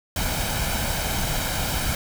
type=noise with comb filter; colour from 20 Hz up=pink; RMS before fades=-25 dBFS; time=0.16-1.95 s; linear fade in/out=2 ms; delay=1.3 ms; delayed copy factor=+0.55; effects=none